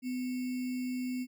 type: tone with sample-and-hold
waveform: sine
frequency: 252.4 Hz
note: B3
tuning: 38 cents sharp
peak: -32 dBFS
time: 0.02-1.27 s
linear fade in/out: 50 ms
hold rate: 2450 Hz
effects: none